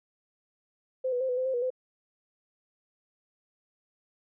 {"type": "tone with pitch steps", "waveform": "sine", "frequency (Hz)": [517, 492.3, 523, 497.2, 514, 525, 483.3, 511], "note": ["C5", "B4", "C5", "B4", "C5", "C5", "B4", "C5"], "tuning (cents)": [-21, -6, -1, 12, -31, 6, -38, -41], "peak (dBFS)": -26, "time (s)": [1.04, 1.704], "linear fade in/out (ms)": 10, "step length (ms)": 83, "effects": []}